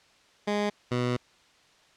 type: tone pair in turn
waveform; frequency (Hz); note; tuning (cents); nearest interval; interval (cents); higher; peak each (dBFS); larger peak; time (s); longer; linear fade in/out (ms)
15% pulse; 206.8 / 123.27; G#3 / B2; -7 / -3; major sixth; 896; first; -19; neither; 0.47-0.7 / 0.91-1.17; second; 10
effects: white hiss -60 dBFS RMS until 1.96 s + low-pass 5000 Hz 12 dB/octave